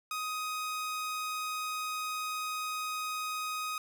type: tone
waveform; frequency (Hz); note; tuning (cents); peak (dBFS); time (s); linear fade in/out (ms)
sawtooth; 1253; D#6; +12; -30; 0.11-3.78; 2
effects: none